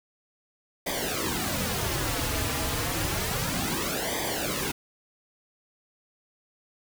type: noise with flanger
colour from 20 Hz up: pink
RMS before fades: -29 dBFS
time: 0.86-4.72 s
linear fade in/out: 10 ms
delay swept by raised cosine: 0.72 to 5.52 ms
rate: 0.3 Hz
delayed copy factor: -0.8
effects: none